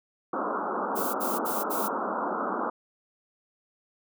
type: band-pass noise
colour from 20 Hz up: white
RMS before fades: -30 dBFS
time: 0.33-2.7 s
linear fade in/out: 5 ms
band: 190 to 1400 Hz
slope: 96 dB/octave
type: noise bursts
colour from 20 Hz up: violet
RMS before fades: -33 dBFS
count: 4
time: 0.95-1.887 s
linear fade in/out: 20 ms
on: 190 ms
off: 59 ms
effects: none